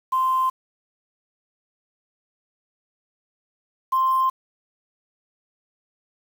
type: tone pair in turn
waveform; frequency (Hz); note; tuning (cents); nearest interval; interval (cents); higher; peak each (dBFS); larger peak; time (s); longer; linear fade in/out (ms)
sine; 1041 / 1050.1; C6 / C6; -9 / +6; unison; 15; second; -17 / -16; second; 0.12-0.5 / 3.92-4.3; neither; 10
effects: tanh soft clip ceiling -12 dBFS + 7-bit